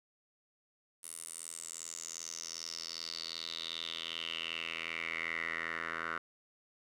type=tone with band-pass filter sweep; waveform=10% pulse; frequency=82.6 Hz; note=E2; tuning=4 cents sharp; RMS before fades=-41 dBFS; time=1.03-6.18 s; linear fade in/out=5 ms; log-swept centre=10000 to 1500 Hz; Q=5.9; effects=none